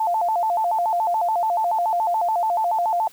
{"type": "tone with vibrato", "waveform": "sine", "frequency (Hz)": 784, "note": "G5", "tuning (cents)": 0, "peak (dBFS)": -18, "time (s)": [0, 3.08], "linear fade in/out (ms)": 5, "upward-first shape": "square", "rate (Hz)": 7, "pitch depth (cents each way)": 200, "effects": ["white hiss -50 dBFS RMS until 3.12 s"]}